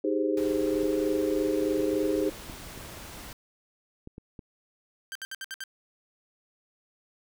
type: chord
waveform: sine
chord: Ab major seventh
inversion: second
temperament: equal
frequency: 311.1 / 392 / 415.3 / 523.3 Hz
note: Eb4 / G4 / Ab4 / C5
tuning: 0 / 0 / 0 / 0 cents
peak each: -28 / -30 / -30 / -31 dBFS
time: 0.04-2.3 s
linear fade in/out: 5 ms
type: noise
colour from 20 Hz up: pink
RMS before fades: -43 dBFS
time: 0.37-3.33 s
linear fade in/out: 2 ms
type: clicks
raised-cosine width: 3 ms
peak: -29 dBFS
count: 7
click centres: 0.833 / 1.801 / 2.498 / 2.776 / 4.074 / 4.181 / 4.392 s
type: tone bursts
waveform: sawtooth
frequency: 1568 Hz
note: G6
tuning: in tune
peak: -31 dBFS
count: 6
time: 5.12-5.638 s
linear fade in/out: 0 ms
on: 33 ms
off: 64 ms
effects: none